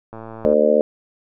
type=click train; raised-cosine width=1 ms; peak=-21 dBFS; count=46; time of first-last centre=0.13-0.532 s; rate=112 Hz
type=harmonic tone; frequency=75.4 Hz; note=D2; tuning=46 cents sharp; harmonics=3 / 4 / 5 / 6 / 7 / 8; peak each=-22 / -26 / -26 / -18 / -17 / -17 dBFS; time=0.45-0.81 s; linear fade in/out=0 ms
effects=none